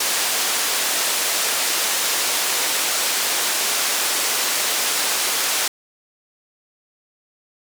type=band-pass noise; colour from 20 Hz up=white; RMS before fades=-21 dBFS; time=0-5.68 s; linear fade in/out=5 ms; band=370 to 9600 Hz; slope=12 dB/octave; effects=none